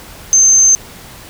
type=tone; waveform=sine; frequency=6270 Hz; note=G8; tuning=1 cent flat; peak=-5 dBFS; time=0.33-0.75 s; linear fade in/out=0 ms; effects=pink hiss -35 dBFS RMS until 1.29 s